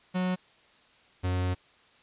45% pulse tone pair in turn, 183.1 / 91.13 Hz, F#3 / F#2, -18 / -26 cents, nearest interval octave, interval 1208 cents, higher first, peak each -26 dBFS, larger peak neither, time 0.14-0.36 / 1.23-1.55 s, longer second, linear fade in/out 20 ms, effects white hiss -60 dBFS RMS until 2.02 s + resampled to 8000 Hz

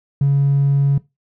triangle tone, 140 Hz, C#3, 18 cents sharp, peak -8 dBFS, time 0.21-0.98 s, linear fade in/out 5 ms, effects noise-tail reverb RT60 0.2 s tail -22 dB re dry + tanh soft clip ceiling -9 dBFS

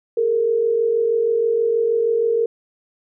sine tone pair together, 415.3 / 461.6 Hz, G#4 / A#4, 0 / -17 cents, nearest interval major second, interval 183 cents, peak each -23 / -16 dBFS, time 0.17-2.46 s, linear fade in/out 5 ms, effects none

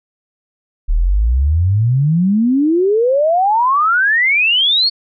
sine exponential sweep, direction up, 36.05 to 4462 Hz, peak -10 dBFS, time 0.88-4.9 s, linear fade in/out 20 ms, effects none

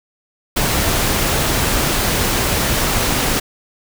pink noise, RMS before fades -17 dBFS, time 0.56-3.4 s, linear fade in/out 10 ms, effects none

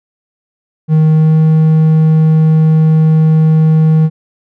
triangle tone with pitch glide, 156.6 to 157.87 Hz, D#3 to D#3, +11 to +25 cents, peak -3 dBFS, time 0.88-4.1 s, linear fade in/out 50 ms, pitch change +14 cents, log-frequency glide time 1.13-1.37 s, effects none

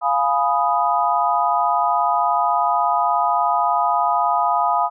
sine chord, F half-diminished seventh, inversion none, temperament equal with one note detuned, 698.5 / 834.9 / 987.8 / 1244.5 Hz, F5 / Ab5 / Cb6 / Eb6, 0 / +9 / 0 / 0 cents, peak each -21 dBFS, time 0.01-4.9 s, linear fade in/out 50 ms, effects none

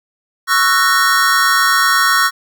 square chord, F# dominant seventh, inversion second, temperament just, 1110 / 1332 / 1480 / 1850 Hz, C#6 / E6 / F#6 / A#6, +2 / +18 / 0 / -14 cents, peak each -17 dBFS, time 0.47-2.31 s, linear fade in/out 50 ms, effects none

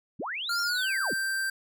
sine linear two-way sweep, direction up then down, 98 to 5588 to 104.6 Hz, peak -31 dBFS, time 0.19-1.14 s, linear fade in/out 10 ms, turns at 0.61 s
square tone with pitch glide, 1396.9 to 1568 Hz, F6 to G6, 0 to 0 cents, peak -28 dBFS, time 0.49-1.5 s, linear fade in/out 5 ms, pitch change +200 cents, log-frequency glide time 0.63-0.9 s
effects none

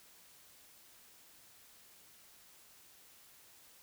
silence, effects white hiss -61 dBFS RMS until 3.82 s

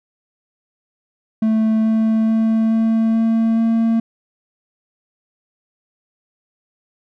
triangle tone with pitch steps, 220 / 221.4 / 222.8 / 224.2 / 225.7 / 227.1 Hz, A3 / A3 / A3 / A3 / A3 / A#3, 0 / +11 / +22 / +33 / +44 / -45 cents, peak -11 dBFS, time 1.42-4 s, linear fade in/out 5 ms, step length 430 ms, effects none

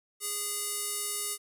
square tone with band-pass filter, 411.7 Hz, G#4, 15 cents flat, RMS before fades -34 dBFS, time 0.2-1.38 s, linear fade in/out 50 ms, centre 10000 Hz, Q 1.7, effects none

